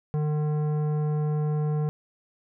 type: tone with tanh clipping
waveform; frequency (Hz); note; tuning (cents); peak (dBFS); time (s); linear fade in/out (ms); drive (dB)
sine; 150.9; D3; +47; -25; 0.14-1.89; 0; 13
effects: none